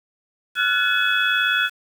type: tone cluster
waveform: sine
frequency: 1382 / 1481 / 1717 / 2565 / 3381 Hz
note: F6 / F#6 / A6 / E7 / G#7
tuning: -19 / +1 / -43 / -48 / +30 cents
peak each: -25 / -20 / -26 / -26 / -24 dBFS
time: 0.55-1.7 s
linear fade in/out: 50 ms
effects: 7-bit